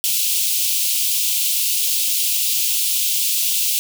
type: high-pass noise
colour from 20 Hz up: white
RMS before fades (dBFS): -19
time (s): 0.04-3.79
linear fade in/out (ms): 0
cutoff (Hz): 2600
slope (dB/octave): 48
effects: none